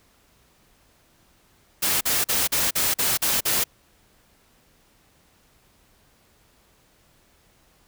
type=noise bursts; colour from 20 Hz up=white; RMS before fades=-22 dBFS; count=8; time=1.82-3.641 s; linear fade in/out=10 ms; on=190 ms; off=43 ms; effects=pink hiss -60 dBFS RMS until 7.87 s